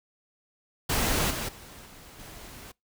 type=noise with level steps; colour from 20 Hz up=pink; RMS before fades=-26 / -32 / -47 / -49 / -45 dBFS; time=0.89-2.72 s; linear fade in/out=10 ms; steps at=1.3 / 1.48 / 1.85 / 2.19 s; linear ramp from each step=10 ms; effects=noise-tail reverb RT60 0.2 s tail -25 dB re dry